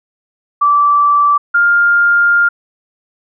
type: tone pair in turn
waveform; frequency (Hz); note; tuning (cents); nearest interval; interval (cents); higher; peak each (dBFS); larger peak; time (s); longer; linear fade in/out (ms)
sine; 1162 / 1404.2; D6 / F6; -19 / +9; minor third; 328; second; -7; neither; 0.61-1.38 / 1.54-2.49; second; 10
effects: none